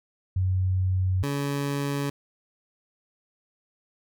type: tone pair in turn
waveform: sine / 20% pulse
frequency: 93.1 / 141.56 Hz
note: F#2 / C#3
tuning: +11 / +37 cents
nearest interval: perfect fifth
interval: 726 cents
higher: second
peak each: -21 dBFS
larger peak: neither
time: 0.36-1.23 / 1.23-2.1 s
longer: neither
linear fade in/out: 5 ms
effects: none